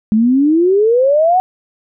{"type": "exponential sweep", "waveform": "sine", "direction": "up", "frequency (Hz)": [209.5, 759], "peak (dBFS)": -8, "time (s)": [0.12, 1.4], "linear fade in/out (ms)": 0, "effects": []}